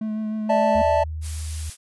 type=tone with vibrato; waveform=triangle; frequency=216.2 Hz; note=A3; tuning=30 cents flat; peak=-22 dBFS; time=0.01-0.82 s; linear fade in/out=5 ms; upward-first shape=sine; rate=6.5 Hz; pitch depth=16 cents each way
type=chord; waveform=triangle; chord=D suspended second; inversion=none; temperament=equal with one note detuned; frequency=587.3 / 651.3 / 880 Hz; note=D5 / E5 / A5; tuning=0 / -21 / 0 cents; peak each=-19 dBFS; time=0.49-1.04 s; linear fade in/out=10 ms
type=tone with pitch glide; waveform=sine; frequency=77.78 to 78.28 Hz; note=D#2 to D#2; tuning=0 to +11 cents; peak=-27 dBFS; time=0.75-1.7 s; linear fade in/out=5 ms; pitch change=+11 cents; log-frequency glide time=1.05-1.1 s
type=noise; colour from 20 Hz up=blue; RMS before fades=-34 dBFS; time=1.21-1.77 s; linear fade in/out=50 ms
effects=resampled to 24000 Hz